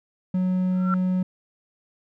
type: tone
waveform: triangle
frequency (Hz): 184.1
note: F#3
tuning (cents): -8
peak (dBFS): -18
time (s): 0.34-1.23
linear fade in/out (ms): 5
type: tone with exponential growth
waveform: sine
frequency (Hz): 1357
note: E6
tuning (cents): +50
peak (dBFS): -20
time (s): 0.71-0.94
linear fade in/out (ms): 1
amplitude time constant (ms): 48
effects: none